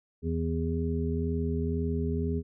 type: harmonic tone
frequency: 82 Hz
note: E2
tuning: 9 cents flat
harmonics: 1 / 2 / 3 / 5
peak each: -30 / -33 / -33 / -34 dBFS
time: 0.22-2.43 s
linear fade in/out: 50 ms
effects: none